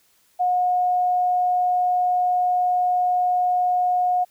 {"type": "tone", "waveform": "sine", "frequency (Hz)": 723, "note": "F#5", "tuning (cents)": -40, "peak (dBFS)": -17, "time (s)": [0.39, 4.25], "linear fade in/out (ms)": 20, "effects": ["white hiss -61 dBFS RMS until 4.3 s"]}